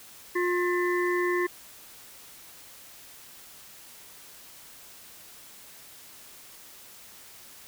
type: harmonic tone with a mistuned harmonic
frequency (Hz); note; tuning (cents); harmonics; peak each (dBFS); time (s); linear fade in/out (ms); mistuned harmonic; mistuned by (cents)
355.3; F4; +30; 1 / 3 / 5 / 6; -25 / -32 / -32 / -34; 0.35-1.47; 10; 6; -95
effects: white hiss -49 dBFS RMS until 7.67 s